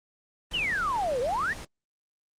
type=noise; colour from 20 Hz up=pink; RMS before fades=-39 dBFS; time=0.51-1.65 s; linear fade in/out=5 ms
type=exponential two-way sweep; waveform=sine; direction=down then up; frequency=3164 to 466.2 to 2011 Hz; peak=-25 dBFS; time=0.53-1.54 s; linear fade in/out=20 ms; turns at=1.2 s
effects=low-pass 8000 Hz 12 dB/octave + Opus 24 kbps